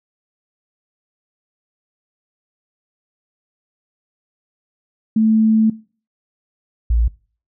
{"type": "tone pair in turn", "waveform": "sine", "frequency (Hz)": [219.8, 57.35], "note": ["A3", "A#1"], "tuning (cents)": [-2, -28], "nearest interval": "octave + major seventh", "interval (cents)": 2326, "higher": "first", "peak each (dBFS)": [-11, -12], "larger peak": "first", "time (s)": [[5.16, 5.7], [6.9, 7.08]], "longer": "first", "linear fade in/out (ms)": 5, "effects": ["noise-tail reverb RT60 0.4 s tail -21 dB re dry"]}